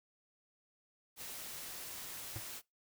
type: noise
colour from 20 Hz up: white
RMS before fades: -46 dBFS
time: 1.16-2.62 s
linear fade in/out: 50 ms
type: tone with exponential decay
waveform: square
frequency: 110 Hz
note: A2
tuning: in tune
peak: -36 dBFS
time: 2.36-2.44 s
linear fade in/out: 0 ms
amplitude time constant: 16 ms
effects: noise-tail reverb RT60 0.2 s tail -23 dB re dry